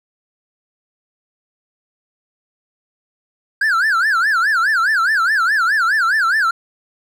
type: tone with vibrato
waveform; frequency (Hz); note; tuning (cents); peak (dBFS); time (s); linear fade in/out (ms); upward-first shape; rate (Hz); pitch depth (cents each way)
triangle; 1536; G6; -36; -11; 3.61-6.51; 5; sine; 4.8; 260
effects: none